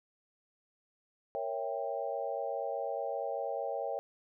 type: chord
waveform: sine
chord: A# diminished seventh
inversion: none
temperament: equal with one note detuned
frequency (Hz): 466.2 / 554.4 / 659.3 / 791.3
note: A#4 / C#5 / E5 / G5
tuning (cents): 0 / 0 / 0 / +16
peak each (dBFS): -40 / -37 / -39 / -39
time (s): 1.35-3.99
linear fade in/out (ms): 0
effects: none